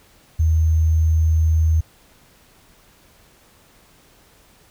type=tone with sample-and-hold; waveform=sine; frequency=80 Hz; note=D#2; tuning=49 cents sharp; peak=-13 dBFS; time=0.39-1.81 s; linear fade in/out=10 ms; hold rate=6300 Hz; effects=pink hiss -53 dBFS RMS until 4.7 s